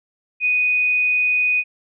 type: tone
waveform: sine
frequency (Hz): 2486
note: D#7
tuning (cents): -2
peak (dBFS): -15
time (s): 0.4-1.64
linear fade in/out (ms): 50
effects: none